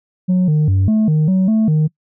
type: tone with pitch steps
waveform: sine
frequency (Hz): 182.9 / 152.4 / 95.7 / 217.1 / 154.3 / 187.9 / 219.7 / 154.4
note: F#3 / D#3 / G2 / A3 / D#3 / F#3 / A3 / D#3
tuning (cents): -20 / -36 / -41 / -23 / -14 / +27 / -2 / -13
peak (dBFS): -8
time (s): 0.28-1.88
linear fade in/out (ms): 20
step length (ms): 200
effects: noise-tail reverb RT60 0.1 s tail -25 dB re dry + tanh soft clip ceiling -10 dBFS